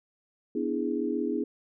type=chord; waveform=sine; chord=E dominant seventh; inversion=second; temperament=equal; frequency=246.9 / 293.7 / 329.6 / 415.3 Hz; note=B3 / D4 / E4 / G#4; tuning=0 / 0 / 0 / 0 cents; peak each=-32 dBFS; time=0.55-1.44 s; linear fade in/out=5 ms; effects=none